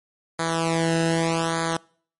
sawtooth tone with flanger, 164.81 Hz, E3, in tune, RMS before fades -23 dBFS, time 0.39-1.77 s, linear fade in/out 5 ms, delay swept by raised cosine 0.36 to 0.89 ms, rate 0.82 Hz, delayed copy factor -0.9, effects noise-tail reverb RT60 0.5 s tail -25 dB re dry + MP3 48 kbps

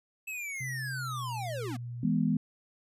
square linear sweep, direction down, 2629 to 215.8 Hz, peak -36 dBFS, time 0.27-1.77 s, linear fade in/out 10 ms
sine tone with pitch glide, 131.1 to 120.22 Hz, C3 to B2, +4 to -46 cents, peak -36 dBFS, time 0.6-2.05 s, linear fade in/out 10 ms, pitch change -150 cents, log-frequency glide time 0.96-1.38 s
sine chord, E major, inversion none, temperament equal with one note detuned, 163.39 / 207.7 / 246.9 Hz, E3 / G#3 / B3, -15 / 0 / 0 cents, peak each -29 dBFS, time 2.03-2.37 s, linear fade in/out 5 ms
effects resampled to 32000 Hz

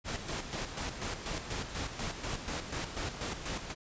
pink noise with tremolo, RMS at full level -36 dBFS, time 0.04-3.75 s, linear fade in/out 50 ms, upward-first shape square, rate 4.1 Hz, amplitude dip 55%, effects resampled to 16000 Hz

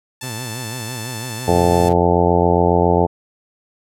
5% pulse tone, 880 Hz, A5, in tune, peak -17 dBFS, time 0.21-1.89 s, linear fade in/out 5 ms
sawtooth tone with vibrato, 118.1 Hz, A#2, 23 cents sharp, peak -23 dBFS, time 0.22-1.94 s, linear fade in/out 20 ms, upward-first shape sine, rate 6 Hz, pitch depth 160 cents each way
harmonic tone, 87.31 Hz, F2, in tune, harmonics 1 / 2 / 3 / 4 / 5 / 6 / 7 / 8 / 9 / 10, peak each -20 / -20 / -24 / -21 / -18 / -22 / -23 / -23 / -22 / -21 dBFS, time 1.47-3.07 s, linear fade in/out 20 ms
effects none

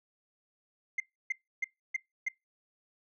sine tone bursts, 2093 Hz, C7, in tune, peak -26 dBFS, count 5, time 0.98-2.285 s, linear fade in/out 5 ms, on 21 ms, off 300 ms, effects noise-tail reverb RT60 0.2 s tail -24 dB re dry + tanh soft clip ceiling -26 dBFS

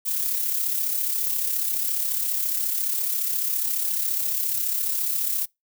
violet noise with amplitude modulation, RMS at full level -23 dBFS, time 0.05-5.46 s, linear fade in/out 20 ms, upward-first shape sine, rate 34.5 Hz, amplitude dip 45%, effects noise-tail reverb RT60 0.2 s tail -26 dB re dry

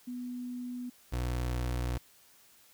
sine / 30% pulse tone pair in turn, 246.9 / 61.21 Hz, B3 / B1, 0 / -15 cents, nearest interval 2 octaves, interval 2415 cents, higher first, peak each -36 / -28 dBFS, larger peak second, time 0.07-0.9 / 1.12-1.98 s, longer second, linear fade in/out 10 ms, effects white hiss -61 dBFS RMS until 2.73 s

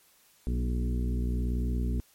harmonic tone with a mistuned harmonic, 61 Hz, B1, 21 cents flat, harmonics 1 / 2 / 3 / 4 / 5 / 6 / 7, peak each -27 / -36 / -38 / -36 / -44 / -45 / -47 dBFS, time 0.47-2 s, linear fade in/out 0 ms, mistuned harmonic 4, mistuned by -27 cents, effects white hiss -62 dBFS RMS until 2.14 s + MP3 64 kbps

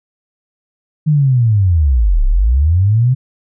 sine linear two-way sweep, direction down then up, 157 to 31.1 to 132.3 Hz, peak -8 dBFS, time 1.06-3.15 s, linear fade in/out 20 ms, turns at 2.25 s, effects none

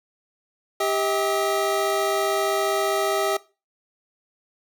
25% pulse tone pair together, 395.6 / 641 Hz, G4 / E5, +16 / -49 cents, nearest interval minor sixth, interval 835 cents, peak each -20 dBFS, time 0.8-3.37 s, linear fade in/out 5 ms, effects noise-tail reverb RT60 0.3 s tail -20 dB re dry

